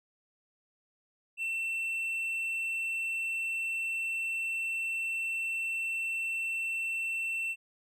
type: tone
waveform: triangle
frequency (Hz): 2690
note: E7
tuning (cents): +34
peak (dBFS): -29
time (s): 1.37-7.56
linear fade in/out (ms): 50
effects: none